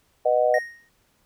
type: chord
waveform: sine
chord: B major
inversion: none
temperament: just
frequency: 493.9 / 617.4 / 740.8 Hz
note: B4 / D#5 / F#5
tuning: 0 / -14 / +2 cents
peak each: -23 / -19 / -24 dBFS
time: 0.25-0.59 s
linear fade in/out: 10 ms
type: tone with exponential decay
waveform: triangle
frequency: 1864.7 Hz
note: A#6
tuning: in tune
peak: -20 dBFS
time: 0.54-0.89 s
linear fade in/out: 2 ms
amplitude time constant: 74 ms
effects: pink hiss -65 dBFS RMS until 1.25 s